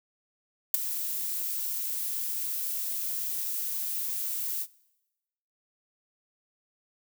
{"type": "noise with ADSR envelope", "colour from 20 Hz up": "violet", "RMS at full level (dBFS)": -18, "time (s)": [0.74, 4.67], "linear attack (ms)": 3, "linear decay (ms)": 12, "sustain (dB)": -14, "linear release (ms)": 55, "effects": ["noise-tail reverb RT60 1.0 s tail -23 dB re dry"]}